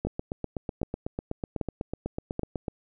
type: two click trains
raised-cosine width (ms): 2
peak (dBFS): -15 / -17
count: 4 / 22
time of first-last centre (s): 0.05-2.394 / 0.07-2.682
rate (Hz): 1.28 / 8.04
effects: none